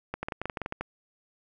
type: clicks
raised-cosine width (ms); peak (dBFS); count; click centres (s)
0.5; -17; 12; 0.14 / 0.23 / 0.285 / 0.322 / 0.416 / 0.456 / 0.498 / 0.572 / 0.617 / 0.661 / 0.724 / 0.81
effects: none